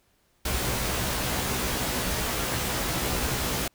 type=noise with comb filter; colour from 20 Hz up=pink; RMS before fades=-28 dBFS; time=0.45-3.68 s; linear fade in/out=5 ms; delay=16 ms; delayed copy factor=+0.85; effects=pink hiss -67 dBFS RMS until 3.74 s